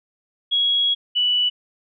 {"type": "tone pair in turn", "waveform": "sine", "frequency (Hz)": [3322, 2960], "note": ["G#7", "F#7"], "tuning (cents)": [0, 0], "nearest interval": "major second", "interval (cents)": 200, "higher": "first", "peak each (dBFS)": -16, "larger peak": "neither", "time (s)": [[0.51, 0.95], [1.15, 1.5]], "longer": "first", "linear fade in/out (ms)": 20, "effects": []}